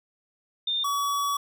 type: tone pair in turn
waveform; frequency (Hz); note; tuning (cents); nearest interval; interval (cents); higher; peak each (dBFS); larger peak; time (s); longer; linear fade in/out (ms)
sine / square; 3617 / 1134.7; A7 / C#6; +47 / +40; octave + minor sixth; 2007; first; -24 / -25; first; 0.67-0.84 / 0.84-1.37; second; 5
effects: none